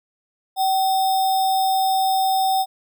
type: tone with sample-and-hold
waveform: sine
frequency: 766 Hz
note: G5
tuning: 40 cents flat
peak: -16 dBFS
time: 0.56-2.66 s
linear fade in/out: 50 ms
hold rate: 4410 Hz
effects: none